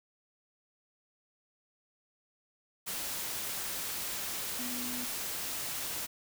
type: tone in noise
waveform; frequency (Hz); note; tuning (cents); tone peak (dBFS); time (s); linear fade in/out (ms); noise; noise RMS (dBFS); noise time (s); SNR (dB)
sine; 246.9; B3; 0; -40; 4.58-5.06; 20; white; -37; 2.86-6.07; -6
effects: none